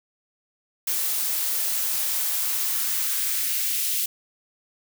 blue noise with high-pass filter sweep, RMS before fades -25 dBFS, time 0.87-4.06 s, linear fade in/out 5 ms, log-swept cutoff 230 to 2800 Hz, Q 1.3, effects none

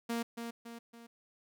sawtooth tone with echo, 233.1 Hz, A#3, in tune, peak -29 dBFS, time 0.09-0.23 s, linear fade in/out 10 ms, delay 280 ms, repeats 3, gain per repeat -6 dB, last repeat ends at 1.07 s, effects none

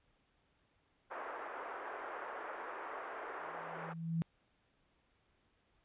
white band-pass noise, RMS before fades -45 dBFS, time 1.1-3.94 s, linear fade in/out 20 ms, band 390 to 1500 Hz, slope 24 dB/octave
sine tone with exponential growth, 164.81 Hz, E3, in tune, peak -30 dBFS, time 3.39-4.22 s, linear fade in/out 0 ms, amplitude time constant 180 ms
effects pink hiss -75 dBFS RMS until 5.84 s + resampled to 8000 Hz

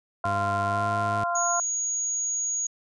harmonic tone, 346.3 Hz, F4, 15 cents flat, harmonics 2 / 3 / 4, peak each -27 / -29 / -30 dBFS, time 0.24-1.6 s, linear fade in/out 2 ms
sawtooth tone with pitch glide, 101.3 to 105.42 Hz, G#2 to G#2, -43 to +26 cents, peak -26 dBFS, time 0.25-1.24 s, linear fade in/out 5 ms, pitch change +69 cents, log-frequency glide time 0.65-0.89 s
sine tone, 6690 Hz, G#8, 12 cents sharp, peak -25 dBFS, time 1.35-2.67 s, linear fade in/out 5 ms
effects resampled to 22050 Hz

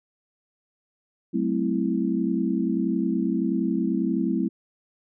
sine chord, F# half-diminished seventh, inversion none, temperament equal with one note detuned, 189.43 / 220 / 261.6 / 329.6 Hz, F#3 / A3 / C4 / E4, +41 / 0 / 0 / 0 cents, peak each -27 dBFS, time 1.33-4.49 s, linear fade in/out 20 ms, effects none

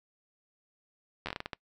slowing click train, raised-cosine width 0.3 ms, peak -19 dBFS, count 9, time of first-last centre 1.26-1.532 s, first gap 11 ms, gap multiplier 1.31, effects noise-tail reverb RT60 0.1 s tail -24 dB re dry

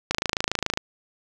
click train, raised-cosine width 0.2 ms, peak -5 dBFS, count 19, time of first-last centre 0.11-0.774 s, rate 27.1 Hz, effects none

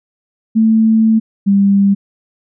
sine tone pair in turn, 221.7 / 198.66 Hz, A3 / G3, +13 / +23 cents, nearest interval major second, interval 190 cents, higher first, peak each -7 dBFS, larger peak neither, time 0.55-1.2 / 1.46-1.95 s, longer first, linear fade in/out 20 ms, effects none

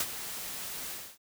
white noise with ADSR envelope, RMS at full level -28 dBFS, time 0-1.18 s, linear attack 3 ms, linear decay 49 ms, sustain -11 dB, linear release 270 ms, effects none

